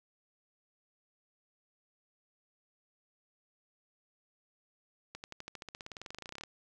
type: accelerating click train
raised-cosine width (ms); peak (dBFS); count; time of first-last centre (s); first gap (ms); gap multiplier
0.2; -26; 26; 5.15-6.436; 89; 0.95
effects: none